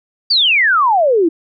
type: exponential sweep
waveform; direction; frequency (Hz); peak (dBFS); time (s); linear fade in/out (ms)
sine; down; 4786 to 311.1; -9; 0.3-1.29; 10
effects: none